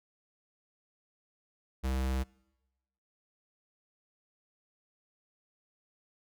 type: tone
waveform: square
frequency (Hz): 65.41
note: C2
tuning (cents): 0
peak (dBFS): -30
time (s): 1.83-2.24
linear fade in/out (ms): 20
effects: noise-tail reverb RT60 1.0 s tail -25 dB re dry